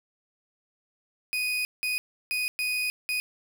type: tone bursts at uneven times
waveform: 35% pulse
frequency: 2489 Hz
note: D#7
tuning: in tune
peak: -24 dBFS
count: 5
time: 1.33-1.65 / 1.83-1.98 / 2.31-2.48 / 2.59-2.9 / 3.09-3.2 s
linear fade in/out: 0 ms
effects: 10-bit